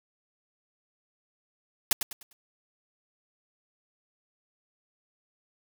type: noise with echo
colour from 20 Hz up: white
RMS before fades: -21 dBFS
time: 1.91-1.93 s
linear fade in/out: 2 ms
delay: 100 ms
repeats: 4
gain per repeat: -9 dB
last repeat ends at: 2.33 s
effects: none